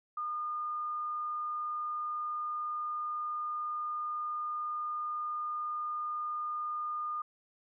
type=tone; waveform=sine; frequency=1217 Hz; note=D#6; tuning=39 cents flat; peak=-33 dBFS; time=0.17-7.22 s; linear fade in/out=5 ms; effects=none